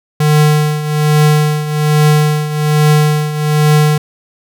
square tone with tremolo, 151 Hz, D3, 48 cents sharp, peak -6 dBFS, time 0.2-3.98 s, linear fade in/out 5 ms, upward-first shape triangle, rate 1.2 Hz, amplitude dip 75%, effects none

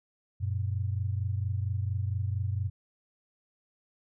sine tone pair together, 94.04 / 118.4 Hz, F#2 / A#2, +29 / +27 cents, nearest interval major third, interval 398 cents, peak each -29 / -33 dBFS, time 0.4-2.7 s, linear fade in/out 20 ms, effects none

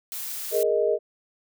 blue noise, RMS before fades -33 dBFS, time 0.12-0.63 s, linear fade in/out 0 ms
sine chord, Ab suspended second, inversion none, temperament just, 415.3 / 467.2 / 623 Hz, Ab4 / Bb4 / Eb5, 0 / +4 / +2 cents, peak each -24 dBFS, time 0.51-0.99 s, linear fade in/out 50 ms
effects none

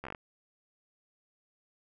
slowing click train, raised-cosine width 0.5 ms, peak -25 dBFS, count 7, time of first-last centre 0.04-0.148 s, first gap 13 ms, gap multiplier 1.13, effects none

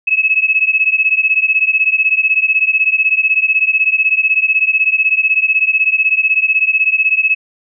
sine beating tone pair, 2572 / 2588 Hz, E7 / E7, -43 / -32 cents, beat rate 16 Hz, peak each -13 dBFS, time 0.07-7.35 s, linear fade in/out 10 ms, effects none

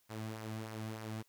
sawtooth tone with flanger, 109.8 Hz, A2, 3 cents flat, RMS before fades -43 dBFS, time 0.09-1.23 s, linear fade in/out 20 ms, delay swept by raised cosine 0.26 to 2.26 ms, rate 3.3 Hz, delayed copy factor -0.5, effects white hiss -73 dBFS RMS until 1.28 s

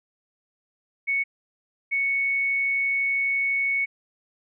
sine tone pair in turn, 2217 / 2217 Hz, C#7 / C#7, 0 / 0 cents, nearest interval unison, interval 0 cents, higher neither, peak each -21 / -21 dBFS, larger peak neither, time 1.07-1.24 / 1.91-3.86 s, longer second, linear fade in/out 20 ms, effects none

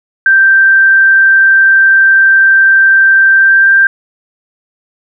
sine tone with pitch glide, 1568 to 1579.8 Hz, G6 to G6, 0 to +13 cents, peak -3 dBFS, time 0.26-3.87 s, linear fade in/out 2 ms, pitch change +13 cents, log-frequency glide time 3.36-3.69 s, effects none

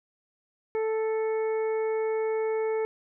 harmonic tone, 440 Hz, A4, in tune, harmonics 1 / 2 / 3 / 4 / 5, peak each -25 / -37 / -45 / -47 / -43 dBFS, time 0.75-2.85 s, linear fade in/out 0 ms, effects none

